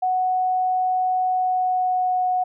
sine tone with pitch glide, 740 to 734 Hz, F#5 to F#5, 0 to -14 cents, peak -18 dBFS, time 0.02-2.44 s, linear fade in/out 10 ms, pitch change -14 cents, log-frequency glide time 1.27-2.25 s, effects none

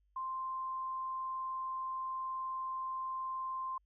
sine tone, 1046.5 Hz, C6, in tune, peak -36 dBFS, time 0.16-3.78 s, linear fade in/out 5 ms, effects added 50 Hz sine -70 dBFS peak until 3.85 s

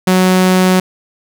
sawtooth tone, 185 Hz, F#3, in tune, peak -4 dBFS, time 0.07-0.8 s, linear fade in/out 5 ms, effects none

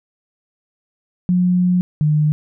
sine tone pair in turn, 180 / 151.36 Hz, F#3 / D#3, -47 / -47 cents, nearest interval minor third, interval 300 cents, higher first, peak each -12 dBFS, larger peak neither, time 1.29-1.81 / 2.01-2.32 s, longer first, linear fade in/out 0 ms, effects none

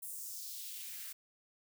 blue noise with high-pass filter sweep, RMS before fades -45 dBFS, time 0.02-1.13 s, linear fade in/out 10 ms, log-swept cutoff 10000 to 1400 Hz, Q 1.8, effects none

